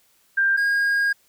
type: tone pair in turn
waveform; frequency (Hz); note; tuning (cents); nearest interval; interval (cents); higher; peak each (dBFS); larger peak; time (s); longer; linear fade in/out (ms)
sine / triangle; 1589 / 1628; G6 / G#6; +23 / -35; unison; 42; second; -16; neither; 0.37-0.57 / 0.57-1.13; second; 10
effects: white hiss -61 dBFS RMS until 1.28 s